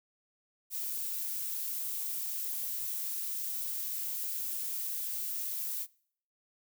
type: noise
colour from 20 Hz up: violet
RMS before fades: -36 dBFS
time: 0.7-5.87 s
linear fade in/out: 50 ms
effects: noise-tail reverb RT60 0.6 s tail -24 dB re dry